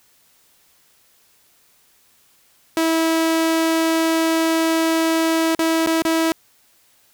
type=tone with dropouts; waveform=sawtooth; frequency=325.3 Hz; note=E4; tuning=23 cents flat; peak=-12 dBFS; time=2.77-6.32 s; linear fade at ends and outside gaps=1 ms; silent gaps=5.55-5.591 / 5.862-5.871 / 6.021-6.051 s; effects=white hiss -57 dBFS RMS until 7.13 s